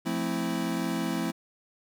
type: chord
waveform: square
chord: F major seventh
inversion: none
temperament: equal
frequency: 174.61 / 220 / 261.6 / 329.6 Hz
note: F3 / A3 / C4 / E4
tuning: 0 / 0 / 0 / 0 cents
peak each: -34 dBFS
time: 0.05-1.32 s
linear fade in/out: 20 ms
effects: none